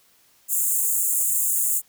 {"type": "high-pass noise", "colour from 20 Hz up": "pink", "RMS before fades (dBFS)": -22, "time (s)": [0.48, 1.82], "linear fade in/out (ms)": 50, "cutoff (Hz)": 6900, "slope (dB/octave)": 96, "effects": ["white hiss -59 dBFS RMS until 1.88 s"]}